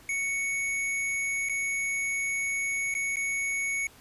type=tone with dropouts; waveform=square; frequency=2222 Hz; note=C#7; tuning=4 cents sharp; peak=-28 dBFS; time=0.09-3.87 s; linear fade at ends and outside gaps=2 ms; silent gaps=1.488-1.495 / 2.941-2.95 / 3.159-3.168 s; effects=pink hiss -54 dBFS RMS until 4 s + resampled to 32000 Hz